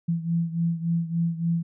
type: beating tone pair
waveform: sine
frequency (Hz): 166.9 / 170.4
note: E3 / F3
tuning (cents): +22 / -42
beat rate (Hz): 3.5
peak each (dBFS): -24 / -28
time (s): 0.08-1.63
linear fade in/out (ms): 10
effects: none